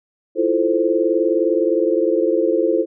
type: chord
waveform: sine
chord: F major seventh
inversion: third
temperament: equal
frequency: 329.6 / 349.2 / 440 / 523.3 Hz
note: E4 / F4 / A4 / C5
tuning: 0 / 0 / 0 / 0 cents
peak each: -20 dBFS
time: 0.35-2.86 s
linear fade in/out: 50 ms
effects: none